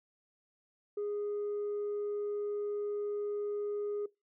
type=tone; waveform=sine; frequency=412.8 Hz; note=G#4; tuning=10 cents flat; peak=-31 dBFS; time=0.97-4.06 s; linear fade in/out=5 ms; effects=noise-tail reverb RT60 0.2 s tail -21 dB re dry + tanh soft clip ceiling -31 dBFS